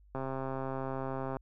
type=click train; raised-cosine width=1 ms; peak=-23 dBFS; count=163; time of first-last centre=0.15-1.368 s; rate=133 Hz; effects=added 50 Hz sine -57 dBFS peak until 1.41 s